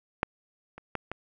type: clicks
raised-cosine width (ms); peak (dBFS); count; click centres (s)
0.5; -9 / -28 / -15 / -19; 4; 0.231 / 0.78 / 0.953 / 1.116
effects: none